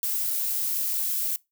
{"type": "noise", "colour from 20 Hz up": "violet", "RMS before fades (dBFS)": -27, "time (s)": [0.03, 1.36], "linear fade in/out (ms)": 0, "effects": ["noise-tail reverb RT60 0.2 s tail -22 dB re dry"]}